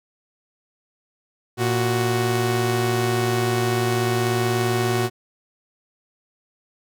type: tone pair together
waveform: sawtooth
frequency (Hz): 116.54 / 370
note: A#2 / F#4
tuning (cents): 0 / 0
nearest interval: octave + minor sixth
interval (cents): 2000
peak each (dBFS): -18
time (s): 1.57-5.1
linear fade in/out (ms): 50
effects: none